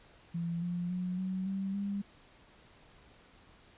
sine tone with pitch steps, 169.4 / 175.17 / 181.14 / 187.31 / 193.69 / 200.3 Hz, E3 / F3 / F#3 / F#3 / G3 / G3, +48 / +6 / -36 / +22 / -21 / +38 cents, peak -32 dBFS, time 0.34-2.02 s, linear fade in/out 10 ms, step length 280 ms, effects pink hiss -60 dBFS RMS until 3.77 s + resampled to 8000 Hz

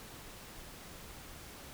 silence, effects pink hiss -50 dBFS RMS until 1.73 s

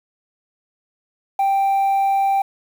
sine tone, 785 Hz, G5, 2 cents sharp, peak -12 dBFS, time 1.39-2.42 s, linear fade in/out 5 ms, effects tanh soft clip ceiling -14 dBFS + 7-bit

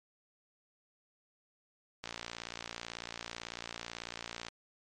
click train, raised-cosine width 0.2 ms, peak -22 dBFS, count 143, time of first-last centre 2.04-4.484 s, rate 58.1 Hz, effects MP3 48 kbps

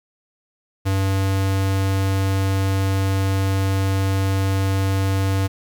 square tone, 96.7 Hz, G2, 23 cents flat, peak -18 dBFS, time 0.85-5.48 s, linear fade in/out 20 ms, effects 10-bit

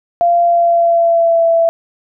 sine tone with pitch glide, 690 to 666.1 Hz, F5 to E5, -21 to +18 cents, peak -8 dBFS, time 0.21-1.69 s, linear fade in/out 0 ms, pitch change -61 cents, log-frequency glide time 0.43-1.45 s, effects none

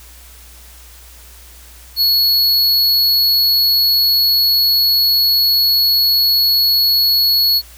square tone, 4365 Hz, C#8, 28 cents flat, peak -11 dBFS, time 1.96-7.62 s, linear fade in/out 50 ms, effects added 60 Hz sine -40 dBFS peak until 7.77 s + white hiss -42 dBFS RMS until 7.77 s

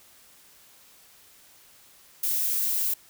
violet noise, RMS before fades -26 dBFS, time 2.23-2.94 s, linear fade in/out 5 ms, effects white hiss -55 dBFS RMS until 3.09 s

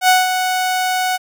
sawtooth tone with ADSR envelope, 740 Hz, F#5, in tune, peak -4 dBFS, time 0.01-1.18 s, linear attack 75 ms, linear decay 180 ms, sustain -8 dB, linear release 27 ms, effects none

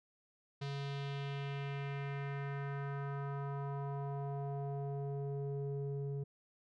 square tone with low-pass filter sweep, 140.1 Hz, C#3, 19 cents sharp, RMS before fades -40 dBFS, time 0.61-6.24 s, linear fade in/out 10 ms, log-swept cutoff 4300 to 340 Hz, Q 2.1, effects none

